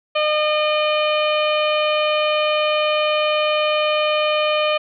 harmonic tone, 608 Hz, D#5, 40 cents flat, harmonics 1 / 2 / 3 / 4 / 5 / 6 / 7, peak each -18 / -23 / -34 / -24 / -25 / -38 / -37 dBFS, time 0.15-4.78 s, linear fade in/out 10 ms, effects none

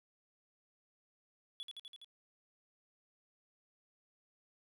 triangle tone with echo, 3400 Hz, G#7, 40 cents sharp, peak -40 dBFS, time 1.6-1.63 s, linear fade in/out 0 ms, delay 83 ms, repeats 5, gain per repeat -2 dB, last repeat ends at 2.045 s, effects none

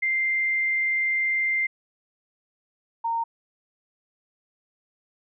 sine tone pair in turn, 2093 / 920.8 Hz, C7 / A#5, 0 / -22 cents, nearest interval octave + major second, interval 1422 cents, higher first, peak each -21 / -23 dBFS, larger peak first, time 0.02-1.67 / 3.04-3.24 s, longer first, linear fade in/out 10 ms, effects none

